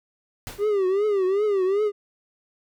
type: noise with exponential decay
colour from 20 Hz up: pink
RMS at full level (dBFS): -33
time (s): 0.47-0.77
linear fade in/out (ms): 0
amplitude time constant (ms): 65
type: tone with vibrato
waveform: triangle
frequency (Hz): 396.8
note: G4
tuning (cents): +21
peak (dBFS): -17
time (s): 0.58-1.92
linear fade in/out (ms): 50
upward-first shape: triangle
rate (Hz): 2.6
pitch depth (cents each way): 150
effects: none